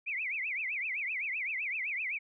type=tone with vibrato; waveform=sine; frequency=2295 Hz; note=D7; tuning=40 cents flat; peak=-32 dBFS; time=0.06-2.19 s; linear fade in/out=20 ms; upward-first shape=triangle; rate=7.8 Hz; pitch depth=280 cents each way; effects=none